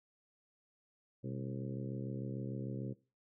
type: harmonic tone with a mistuned harmonic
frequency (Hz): 66.7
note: C2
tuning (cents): +34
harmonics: 2 / 3 / 4 / 5 / 6 / 7 / 8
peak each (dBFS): -41 / -45 / -47 / -49 / -51 / -52 / -53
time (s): 1.23-2.94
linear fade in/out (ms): 20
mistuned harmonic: 2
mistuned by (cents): -120
effects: noise-tail reverb RT60 0.3 s tail -19 dB re dry